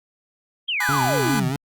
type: exponential sweep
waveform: sine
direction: down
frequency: 3322 to 136.9 Hz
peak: -21 dBFS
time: 0.68-1.5 s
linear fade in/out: 10 ms
type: chord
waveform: sawtooth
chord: G# half-diminished seventh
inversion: none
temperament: just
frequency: 830.6 / 996.7 / 1196.1 / 1495.1 Hz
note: G#5 / B5 / D6 / F#6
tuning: 0 / +16 / +31 / +18 cents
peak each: -24 / -25 / -28 / -24 dBFS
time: 0.8-1.4 s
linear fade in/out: 5 ms
type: tone with vibrato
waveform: 25% pulse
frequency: 134.7 Hz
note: C#3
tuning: 49 cents flat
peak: -19 dBFS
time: 0.89-1.56 s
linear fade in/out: 0 ms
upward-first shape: sine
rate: 4.8 Hz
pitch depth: 120 cents each way
effects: Opus 48 kbps